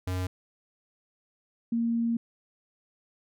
square / sine tone pair in turn, 91.8 / 232.1 Hz, F#2 / A#3, -13 / -7 cents, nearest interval octave + major third, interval 1606 cents, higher second, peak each -29 / -24 dBFS, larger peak second, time 0.07-0.27 / 1.72-2.17 s, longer second, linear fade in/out 5 ms, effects none

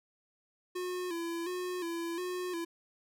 square tone with vibrato, 349.2 Hz, F4, in tune, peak -35 dBFS, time 0.75-2.65 s, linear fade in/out 10 ms, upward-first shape square, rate 1.4 Hz, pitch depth 63 cents each way, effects none

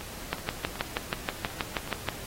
two click trains, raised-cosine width 0.3 ms, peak -11 / -24 dBFS, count 12 / 6, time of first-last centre 0.33-2.087 / 0.01-1.876 s, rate 6.26 / 2.68 Hz, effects pink hiss -42 dBFS RMS until 2.26 s + AAC 48 kbps

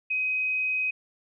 sine tone, 2521 Hz, D#7, 22 cents sharp, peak -24 dBFS, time 0.1-0.91 s, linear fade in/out 10 ms, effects none

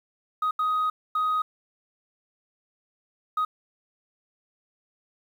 sine tone bursts at uneven times, 1253 Hz, D#6, 12 cents sharp, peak -20 dBFS, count 4, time 0.42-0.51 / 0.59-0.9 / 1.15-1.42 / 3.37-3.45 s, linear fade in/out 5 ms, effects tanh soft clip ceiling -20 dBFS + 9-bit

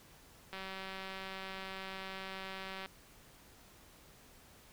click train, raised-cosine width 0.3 ms, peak -28 dBFS, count 446, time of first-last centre 0.53-2.86 s, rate 191 Hz, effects pink hiss -60 dBFS RMS until 4.72 s

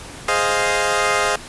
15% pulse chord, F minor seventh, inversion first, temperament equal, 415.3 / 523.3 / 622.3 / 698.5 Hz, Ab4 / C5 / Eb5 / F5, 0 / 0 / 0 / 0 cents, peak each -16 dBFS, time 0.28-1.36 s, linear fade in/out 5 ms, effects pink hiss -36 dBFS RMS until 1.48 s + resampled to 24000 Hz

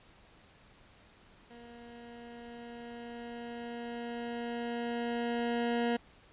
20% pulse tone with level ramp, 236.6 Hz, A#3, 26 cents sharp, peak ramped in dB -45 to -23 dBFS, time 1.5-5.97 s, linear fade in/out 10 ms, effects pink hiss -60 dBFS RMS until 6.32 s + resampled to 8000 Hz

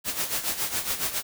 white noise with tremolo, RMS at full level -26 dBFS, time 0.04-1.23 s, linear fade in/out 50 ms, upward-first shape sine, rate 7.2 Hz, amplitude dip 70%, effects none

